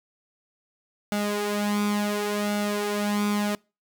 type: tone with flanger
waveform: sawtooth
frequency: 206.7 Hz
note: G#3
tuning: 8 cents flat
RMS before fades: -26 dBFS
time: 1.12-3.55 s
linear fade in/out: 0 ms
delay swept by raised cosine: 1.4 to 4 ms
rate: 0.7 Hz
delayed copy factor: +0.65
effects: noise-tail reverb RT60 0.3 s tail -26 dB re dry